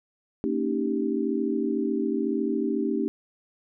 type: chord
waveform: sine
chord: Eb dominant seventh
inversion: second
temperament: equal with one note detuned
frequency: 229.1 / 277.2 / 311.1 / 392 Hz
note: Bb3 / Db4 / Eb4 / G4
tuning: -30 / 0 / 0 / 0 cents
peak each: -29 dBFS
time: 0.44-3.08 s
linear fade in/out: 0 ms
effects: none